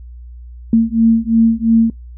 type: beating tone pair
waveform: sine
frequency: 225.5 / 228.4 Hz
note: A3 / A#3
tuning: +43 / -35 cents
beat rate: 2.9 Hz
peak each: -12 dBFS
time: 0.73-1.9 s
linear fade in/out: 2 ms
effects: noise-tail reverb RT60 0.1 s tail -21 dB re dry + added 60 Hz sine -31 dBFS peak until 2.17 s